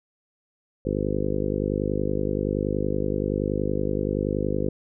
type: harmonic tone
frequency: 50.6 Hz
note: G#1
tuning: 44 cents flat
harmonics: 1 / 2 / 3 / 4 / 5 / 6 / 7 / 8 / 9 / 10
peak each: -32 / -32 / -32 / -32 / -32 / -32 / -32 / -32 / -32 / -32 dBFS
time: 0.85-4.69 s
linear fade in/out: 5 ms
effects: none